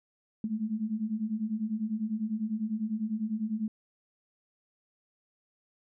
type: beating tone pair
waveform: sine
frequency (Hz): 210 / 220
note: G#3 / A3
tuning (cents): +19 / 0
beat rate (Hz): 10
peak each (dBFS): -34 / -31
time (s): 0.44-3.68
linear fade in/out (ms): 2
effects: none